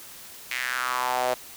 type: tone with high-pass filter sweep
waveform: sawtooth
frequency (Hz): 126.1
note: B2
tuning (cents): +36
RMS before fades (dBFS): -27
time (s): 0.51-1.34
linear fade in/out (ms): 2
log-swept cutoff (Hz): 2200 to 590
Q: 3.8
effects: white hiss -44 dBFS RMS until 1.56 s